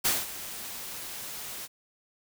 white noise with ADSR envelope, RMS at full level -24 dBFS, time 0.04-1.68 s, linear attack 16 ms, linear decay 200 ms, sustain -15 dB, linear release 36 ms, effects none

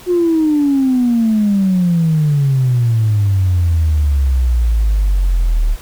sine exponential sweep, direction down, 362.8 to 36.71 Hz, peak -9 dBFS, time 0.06-5.77 s, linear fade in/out 50 ms, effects tanh soft clip ceiling -6 dBFS + pink hiss -38 dBFS RMS until 5.81 s

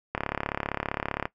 click train, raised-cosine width 0.5 ms, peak -12 dBFS, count 40, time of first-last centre 0.15-1.255 s, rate 35.3 Hz, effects noise-tail reverb RT60 0.1 s tail -18 dB re dry

